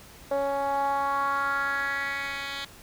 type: tone with band-pass filter sweep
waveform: 10% pulse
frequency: 278.2 Hz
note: C#4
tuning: 6 cents sharp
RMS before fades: -28 dBFS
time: 0.31-2.65 s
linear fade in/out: 5 ms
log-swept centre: 570 to 3100 Hz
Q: 3.5
effects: pink hiss -49 dBFS RMS until 2.82 s